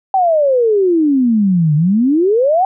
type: exponential two-way sweep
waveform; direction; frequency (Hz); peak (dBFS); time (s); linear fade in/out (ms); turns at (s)
sine; down then up; 784 to 145.4 to 784; -9; 0.14-2.65; 2; 1.75
effects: none